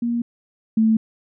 sine tone pair in turn, 236.3 / 221.2 Hz, A#3 / A3, +24 / +9 cents, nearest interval minor second, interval 115 cents, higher first, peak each -19 / -13 dBFS, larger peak second, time 0.02-0.22 / 0.77-0.97 s, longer neither, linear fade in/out 5 ms, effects none

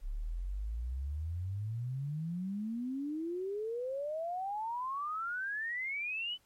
sine exponential sweep, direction up, 33.28 to 3045 Hz, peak -34 dBFS, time 0.01-6.38 s, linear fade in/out 50 ms, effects pink hiss -70 dBFS RMS until 6.45 s + MP3 64 kbps

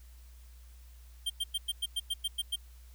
square tone bursts, 3169 Hz, G7, 18 cents sharp, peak -30 dBFS, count 10, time 1.26-2.56 s, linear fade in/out 10 ms, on 40 ms, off 100 ms, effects added 60 Hz sine -50 dBFS peak until 2.94 s + white hiss -64 dBFS RMS until 2.94 s

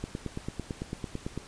click train, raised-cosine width 3 ms, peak -20 dBFS, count 13, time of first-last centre 0.04-1.376 s, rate 8.98 Hz, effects pink hiss -49 dBFS RMS until 1.47 s + resampled to 22050 Hz

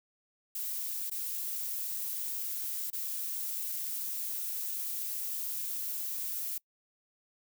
violet noise with dropouts, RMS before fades -36 dBFS, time 0.55-6.58 s, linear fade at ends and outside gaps 5 ms, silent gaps 1.099-1.113 / 2.903-2.929 s, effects noise-tail reverb RT60 0.1 s tail -25 dB re dry

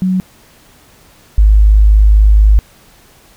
sine tone pair in turn, 185.7 / 52.11 Hz, F#3 / G#1, +7 / +7 cents, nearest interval octave + minor seventh, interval 2200 cents, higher first, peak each -10 / -3 dBFS, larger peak second, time 0.02-0.2 / 1.38-2.59 s, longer second, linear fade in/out 0 ms, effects pink hiss -45 dBFS RMS until 3.36 s

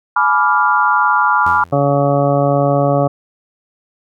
sine chord, G# diminished seventh, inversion none, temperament equal with one note detuned, 848.1 / 987.8 / 1174.7 / 1396.9 Hz, G#5 / B5 / D6 / F6, +36 / 0 / 0 / 0 cents, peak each -17 / -15 / -16 / -15 dBFS, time 0.16-1.64 s, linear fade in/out 5 ms
sawtooth tone with exponential decay, 85.7 Hz, F2, 32 cents flat, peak -20 dBFS, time 1.46-1.97 s, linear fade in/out 5 ms, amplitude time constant 110 ms
harmonic tone, 141.3 Hz, C#3, 34 cents sharp, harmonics 1 / 2 / 3 / 4 / 5 / 6 / 8 / 9, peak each -16 / -19 / -22 / -15 / -18 / -28 / -24 / -29 dBFS, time 1.72-3.08 s, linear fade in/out 10 ms
effects none

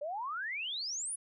sine exponential sweep, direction up, 560 to 10540 Hz, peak -35 dBFS, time 0.01-1.16 s, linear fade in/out 10 ms, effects none

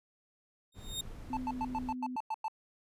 sawtooth tone with exponential growth, 3693 Hz, A#7, 17 cents flat, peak -29 dBFS, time 0.72-1.01 s, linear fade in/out 5 ms, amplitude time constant 63 ms
brown noise, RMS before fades -46 dBFS, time 0.74-1.95 s, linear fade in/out 50 ms
sine tone with pitch glide, 255.5 to 252.3 Hz, C4 to B3, -41 to +37 cents, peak -37 dBFS, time 1.3-2.16 s, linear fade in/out 2 ms, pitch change -22 cents, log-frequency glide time 1.41-1.47 s
triangle tone bursts, 880 Hz, A5, in tune, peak -30 dBFS, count 9, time 1.33-2.482 s, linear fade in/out 2 ms, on 40 ms, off 99 ms
effects resampled to 32000 Hz

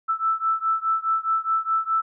sine beating tone pair, 1318.5 / 1323.3 Hz, E6 / E6, 0 / +6 cents, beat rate 4.8 Hz, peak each -23 / -24 dBFS, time 0.08-2.02 s, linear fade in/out 20 ms, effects none

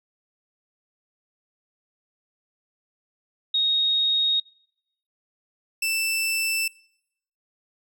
sine / sawtooth tone pair in turn, 3742 / 2658 Hz, A#7 / E7, +6 / +14 cents, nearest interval tritone, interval 592 cents, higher first, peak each -19 dBFS, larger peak neither, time 3.54-4.4 / 5.82-6.68 s, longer neither, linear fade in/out 5 ms, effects noise-tail reverb RT60 0.8 s tail -25 dB re dry

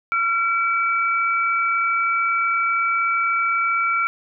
sine tone pair together, 1366.4 / 2298 Hz, F6 / D7, -38 / -38 cents, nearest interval major sixth, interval 900 cents, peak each -19 / -22 dBFS, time 0.12-4.07 s, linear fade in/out 0 ms, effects none

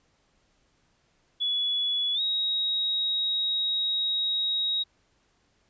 sine tone with pitch glide, 3400 to 3794 Hz, G#7 to A#7, +40 to +30 cents, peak -24 dBFS, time 1.4-4.84 s, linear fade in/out 20 ms, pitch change +190 cents, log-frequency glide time 2.14-2.21 s, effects pink hiss -68 dBFS RMS until 5.69 s + resampled to 16000 Hz

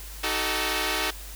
5% pulse chord, D# diminished, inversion none, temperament equal with one note detuned, 311.1 / 378.2 / 440 Hz, D#4 / F#4 / A4, 0 / +38 / 0 cents, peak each -18 dBFS, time 0.23-1.11 s, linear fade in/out 10 ms, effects added 50 Hz sine -39 dBFS peak until 1.35 s + white hiss -43 dBFS RMS until 1.35 s

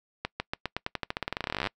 accelerating click train, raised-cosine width 0.3 ms, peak -13 dBFS, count 29, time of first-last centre 0.25-1.671 s, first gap 150 ms, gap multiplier 0.9, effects noise-tail reverb RT60 0.1 s tail -25 dB re dry

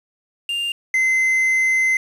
triangle tone pair in turn, 2799 / 2060 Hz, F7 / C7, +3 / -28 cents, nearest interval perfect fourth, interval 531 cents, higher first, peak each -19 / -13 dBFS, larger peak second, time 0.49-0.72 / 0.94-1.97 s, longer second, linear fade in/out 2 ms, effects resampled to 32000 Hz + 7-bit

